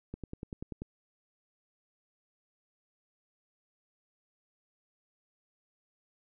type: click train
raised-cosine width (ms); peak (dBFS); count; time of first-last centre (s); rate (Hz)
3; -26; 8; 0.14-0.82; 10.3
effects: none